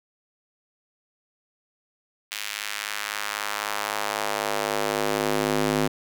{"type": "tone with high-pass filter sweep", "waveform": "square", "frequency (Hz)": 51.91, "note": "G#1", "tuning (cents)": 0, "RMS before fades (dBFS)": -27, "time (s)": [2.31, 5.88], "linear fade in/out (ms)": 10, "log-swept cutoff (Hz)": [2500, 240], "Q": 1.1, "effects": []}